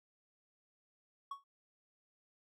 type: tone with exponential decay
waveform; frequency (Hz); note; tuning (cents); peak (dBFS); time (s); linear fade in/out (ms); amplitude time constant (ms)
triangle; 1112; C#6; +5; -35; 1.31-1.44; 5; 27
effects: none